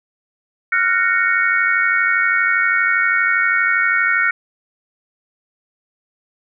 sine chord, Gb major seventh, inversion third, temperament just, 1387.5 / 1480 / 1850 / 2220 Hz, F6 / Gb6 / Bb6 / Db7, -12 / 0 / -14 / +2 cents, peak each -19 dBFS, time 0.72-4.31 s, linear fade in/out 5 ms, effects none

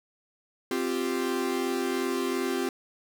45% pulse chord, C suspended fourth, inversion none, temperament equal, 261.6 / 349.2 / 392 Hz, C4 / F4 / G4, 0 / 0 / 0 cents, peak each -31 dBFS, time 0.71-2.69 s, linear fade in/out 2 ms, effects none

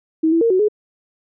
sine tone with pitch steps, 319.2 / 331.2 / 461.2 / 372 / 421.6 Hz, D#4 / E4 / A#4 / F#4 / G#4, +44 / +8 / -19 / +9 / +26 cents, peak -12 dBFS, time 0.23-0.685 s, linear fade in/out 10 ms, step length 91 ms, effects none

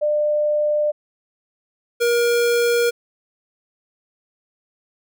sine / square tone pair in turn, 598 / 474.6 Hz, D5 / A#4, +31 / +31 cents, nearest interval major third, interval 400 cents, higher first, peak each -16 dBFS, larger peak neither, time 0.01-0.92 / 2-2.91 s, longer neither, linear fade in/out 20 ms, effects none

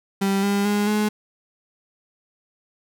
35% pulse tone with pitch steps, 196 / 200.9 / 206 / 211.2 Hz, G3 / G3 / G#3 / G#3, 0 / +43 / -14 / +29 cents, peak -17 dBFS, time 0.21-1.09 s, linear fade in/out 10 ms, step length 220 ms, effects none

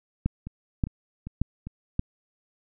two click trains, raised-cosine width 5 ms, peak -11 / -23 dBFS, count 4 / 4, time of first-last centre 0.26-1.994 / 0.47-1.67 s, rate 1.73 / 2.5 Hz, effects none

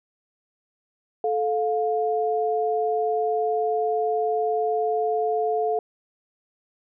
sine tone pair together, 436.1 / 706.9 Hz, A4 / F5, -15 / +21 cents, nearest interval minor sixth, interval 836 cents, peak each -23 / -24 dBFS, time 1.24-5.79 s, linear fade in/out 2 ms, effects none

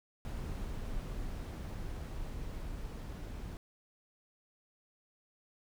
brown noise with level ramp, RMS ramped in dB -39 to -42 dBFS, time 0.25-3.57 s, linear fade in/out 0 ms, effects none

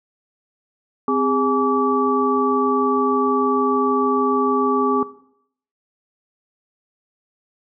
sine tone cluster, 259.6 / 408.2 / 843 / 1153 Hz, C4 / G#4 / G#5 / D6, -13 / -30 / +26 / -32 cents, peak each -21 / -22 / -27 / -20 dBFS, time 1.08-5.03 s, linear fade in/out 2 ms, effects noise-tail reverb RT60 0.7 s tail -17 dB re dry

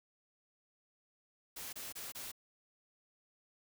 white noise bursts, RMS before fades -45 dBFS, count 4, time 1.56-2.318 s, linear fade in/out 10 ms, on 170 ms, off 26 ms, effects none

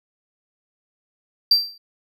triangle tone with exponential decay, 4699 Hz, D8, in tune, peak -7 dBFS, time 1.51-1.78 s, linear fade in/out 5 ms, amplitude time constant 57 ms, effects tanh soft clip ceiling -4 dBFS

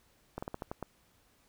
slowing click train, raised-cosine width 1 ms, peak -23 dBFS, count 7, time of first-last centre 0.38-0.827 s, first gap 45 ms, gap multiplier 1.2, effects pink hiss -68 dBFS RMS until 1.48 s

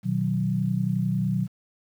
sine chord, B major, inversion none, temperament equal with one note detuned, 123.47 / 155.56 / 186.39 Hz, B2 / D#3 / F#3, 0 / 0 / +13 cents, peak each -27 / -28 / -25 dBFS, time 0.03-1.48 s, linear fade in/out 50 ms, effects 9-bit

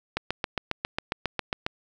click train, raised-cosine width 0.3 ms, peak -10 dBFS, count 12, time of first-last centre 0.17-1.665 s, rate 7.36 Hz, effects none

